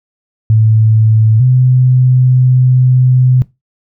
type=tone pair in turn; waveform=sine; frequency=110 / 127.46 Hz; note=A2 / C3; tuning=0 / -45 cents; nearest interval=minor third; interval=255 cents; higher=second; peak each=-5 dBFS; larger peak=neither; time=0.5-1.4 / 1.4-3.42 s; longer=second; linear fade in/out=0 ms; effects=noise-tail reverb RT60 0.2 s tail -19 dB re dry